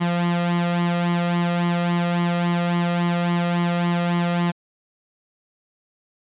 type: tone with flanger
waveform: sawtooth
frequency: 173.3 Hz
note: F3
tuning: 13 cents flat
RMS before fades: -21 dBFS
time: 0-4.52 s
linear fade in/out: 20 ms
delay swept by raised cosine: 0.96 to 1.58 ms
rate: 3.6 Hz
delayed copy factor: +0.65
effects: resampled to 8000 Hz